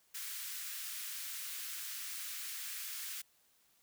white high-pass noise, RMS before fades -43 dBFS, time 0.14-3.22 s, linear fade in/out 10 ms, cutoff 1400 Hz, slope 24 dB/octave, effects white hiss -71 dBFS RMS until 3.82 s

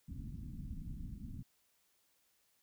pink low-pass noise, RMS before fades -45 dBFS, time 0.08-1.43 s, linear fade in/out 10 ms, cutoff 260 Hz, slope 48 dB/octave, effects white hiss -75 dBFS RMS until 2.62 s

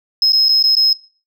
sine tone with dropouts, 5140 Hz, E8, 45 cents flat, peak -8 dBFS, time 0.22-0.93 s, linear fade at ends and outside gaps 2 ms, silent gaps 0.322-0.331 / 0.485-0.491 / 0.627-0.639 / 0.753-0.767 s, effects noise-tail reverb RT60 0.4 s tail -22 dB re dry + tanh soft clip ceiling -6 dBFS

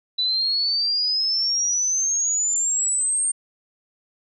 sine exponential sweep, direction up, 3959 to 8740 Hz, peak -19 dBFS, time 0.18-3.32 s, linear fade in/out 10 ms, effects none

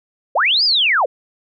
sine linear two-way sweep, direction up then down, 428.5 to 5130 to 428.5 Hz, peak -12 dBFS, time 0.35-1.06 s, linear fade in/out 10 ms, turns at 0.64 s, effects none

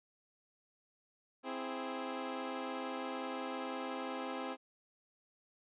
15% pulse chord, C augmented, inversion none, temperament equal, 261.6 / 329.6 / 415.3 Hz, C4 / E4 / G#4, 0 / 0 / 0 cents, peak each -34 / -39 / -39 dBFS, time 1.43-4.57 s, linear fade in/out 50 ms, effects resampled to 8000 Hz

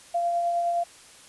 sine tone with tremolo, 690 Hz, F5, 21 cents flat, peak -21 dBFS, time 0.14-0.84 s, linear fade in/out 10 ms, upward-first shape triangle, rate 9.7 Hz, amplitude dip 30%, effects white hiss -50 dBFS RMS until 1.28 s + resampled to 24000 Hz

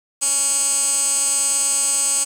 15% pulse tone with band-pass filter, 279 Hz, C#4, 11 cents sharp, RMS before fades -19 dBFS, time 0.21-2.25 s, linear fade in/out 20 ms, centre 8000 Hz, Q 8.8, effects 8-bit

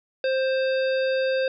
harmonic tone, 526 Hz, C5, 9 cents sharp, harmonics 1 / 3 / 5 / 7 / 9, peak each -21 / -31 / -35 / -38 / -40 dBFS, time 0.24-1.48 s, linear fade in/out 2 ms, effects none

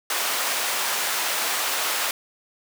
pink high-pass noise, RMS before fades -25 dBFS, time 0.1-2.11 s, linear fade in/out 2 ms, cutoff 820 Hz, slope 12 dB/octave, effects none

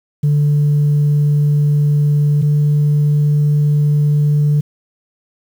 sine tone pair in turn, 146.83 / 147.49 Hz, D3 / D3, 0 / +8 cents, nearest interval unison, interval 8 cents, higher second, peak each -8 dBFS, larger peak neither, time 0.23-2.42 / 2.42-4.61 s, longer neither, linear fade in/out 10 ms, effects tanh soft clip ceiling -8 dBFS + 7-bit

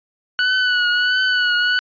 sawtooth tone with vibrato, 1480 Hz, F#6, in tune, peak -11 dBFS, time 0.39-1.79 s, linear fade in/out 0 ms, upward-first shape triangle, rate 1.5 Hz, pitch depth 46 cents each way, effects resampled to 11025 Hz

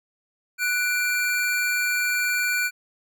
square tone pair together, 1480 / 2359 Hz, F#6 / D7, 0 / +7 cents, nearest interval minor sixth, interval 807 cents, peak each -25 / -25 dBFS, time 0.58-2.71 s, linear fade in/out 50 ms, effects none

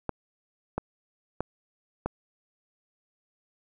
clicks, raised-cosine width 1 ms, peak -14 dBFS, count 4, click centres 0.093 / 0.78 / 1.406 / 2.06 s, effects none

